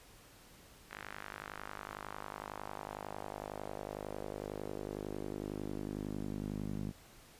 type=tone with band-pass filter sweep; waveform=sawtooth; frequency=51 Hz; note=G#1; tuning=31 cents flat; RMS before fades=-43 dBFS; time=0.9-6.92 s; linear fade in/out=20 ms; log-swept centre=1800 to 200 Hz; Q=1.8; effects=pink hiss -59 dBFS RMS until 7.39 s + resampled to 32000 Hz